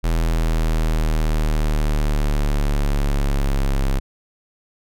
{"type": "linear sweep", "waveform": "square", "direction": "down", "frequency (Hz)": [41.2, 33.59], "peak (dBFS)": -17, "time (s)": [0.03, 4], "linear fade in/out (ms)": 20, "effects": []}